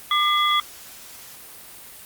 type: tone cluster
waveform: sine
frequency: 1198 / 2041 / 3361 Hz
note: D6 / C7 / G#7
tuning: +34 / -44 / +20 cents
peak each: -19 / -26 / -21 dBFS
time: 0.11-0.6 s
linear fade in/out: 2 ms
effects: white hiss -42 dBFS RMS until 2.05 s + Opus 32 kbps